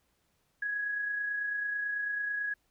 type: tone with amplitude modulation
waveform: sine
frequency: 1667 Hz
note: G#6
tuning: 6 cents sharp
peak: -29 dBFS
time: 0.62-2.54 s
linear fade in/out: 5 ms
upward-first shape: sine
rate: 29.1 Hz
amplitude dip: 35%
effects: pink hiss -74 dBFS RMS until 2.7 s